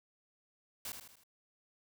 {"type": "noise with echo", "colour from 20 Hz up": "white", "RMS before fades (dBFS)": -42, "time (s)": [0.85, 0.92], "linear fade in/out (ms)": 2, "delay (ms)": 79, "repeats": 4, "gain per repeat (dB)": -6, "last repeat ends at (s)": 1.236, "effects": []}